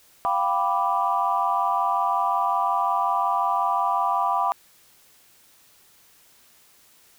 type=chord; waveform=sine; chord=G dominant seventh; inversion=third; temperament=equal; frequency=698.5 / 784 / 987.8 / 1174.7 Hz; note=F5 / G5 / B5 / D6; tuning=0 / 0 / 0 / 0 cents; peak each=-27 / -25 / -24 / -25 dBFS; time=0.25-4.52 s; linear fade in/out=0 ms; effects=tanh soft clip ceiling -9 dBFS + white hiss -56 dBFS RMS until 7.18 s